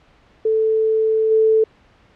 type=tone with level steps; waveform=sine; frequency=440 Hz; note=A4; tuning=in tune; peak=-14 / -11 dBFS; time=0.45-1.64 s; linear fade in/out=5 ms; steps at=1.3 s; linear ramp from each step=20 ms; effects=pink hiss -53 dBFS RMS until 2.15 s + low-pass 3000 Hz 12 dB/octave